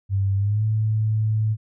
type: tone with pitch glide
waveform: sine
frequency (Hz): 98 to 108.74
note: G2 to A2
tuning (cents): 0 to -20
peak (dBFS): -18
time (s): 0.09-1.57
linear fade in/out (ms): 50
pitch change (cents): +180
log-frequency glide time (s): 0.36-0.64
effects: none